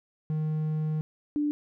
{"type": "tone pair in turn", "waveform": ["triangle", "sine"], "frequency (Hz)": [155, 295], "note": ["D#3", "D4"], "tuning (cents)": [-6, 8], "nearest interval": "major seventh", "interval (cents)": 1114, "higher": "second", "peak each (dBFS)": -24, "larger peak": "neither", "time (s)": [[0.3, 1.01], [1.36, 1.51]], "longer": "first", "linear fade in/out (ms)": 0, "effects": []}